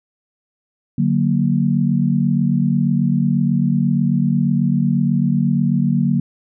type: chord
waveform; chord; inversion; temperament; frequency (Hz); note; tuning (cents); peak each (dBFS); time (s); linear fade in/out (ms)
sine; D augmented; none; equal; 146.83 / 185 / 233.1; D3 / F#3 / A#3; 0 / 0 / 0; -18; 0.98-6.2; 5
effects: none